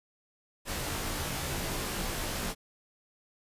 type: noise with comb filter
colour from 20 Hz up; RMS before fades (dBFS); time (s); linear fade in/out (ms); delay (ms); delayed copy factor
pink; -34; 0.65-2.55; 50; 19; -0.75
effects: resampled to 32000 Hz